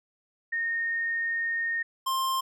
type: tone pair in turn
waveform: sine / square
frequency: 1843 / 1055.1 Hz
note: A#6 / C6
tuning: -20 / +14 cents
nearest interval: minor seventh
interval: 966 cents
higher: first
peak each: -26 dBFS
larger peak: neither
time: 0.52-1.83 / 2.06-2.41 s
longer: first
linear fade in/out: 10 ms
effects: none